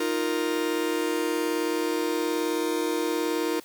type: chord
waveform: 45% pulse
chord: Eb suspended second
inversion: none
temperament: just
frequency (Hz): 311.1 / 350 / 466.7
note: Eb4 / F4 / Bb4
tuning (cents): 0 / +4 / +2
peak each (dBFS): -29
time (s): 0-3.6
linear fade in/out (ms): 5
effects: white hiss -51 dBFS RMS until 3.64 s